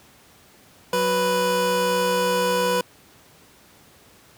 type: tone pair together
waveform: 25% pulse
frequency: 185 / 493.9 Hz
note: F#3 / B4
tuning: 0 / 0 cents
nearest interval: octave + perfect fourth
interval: 1700 cents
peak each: -24 / -16 dBFS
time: 0.93-2.81 s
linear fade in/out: 2 ms
effects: pink hiss -52 dBFS RMS until 4.37 s + high-pass 80 Hz 12 dB/octave